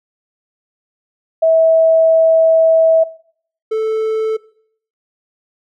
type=tone pair in turn; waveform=sine / triangle; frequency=649 / 439.3 Hz; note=E5 / A4; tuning=-27 / -3 cents; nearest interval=perfect fifth; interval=676 cents; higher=first; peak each=-8 / -12 dBFS; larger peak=first; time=1.42-3.04 / 3.71-4.37 s; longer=first; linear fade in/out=10 ms; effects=noise-tail reverb RT60 0.6 s tail -20 dB re dry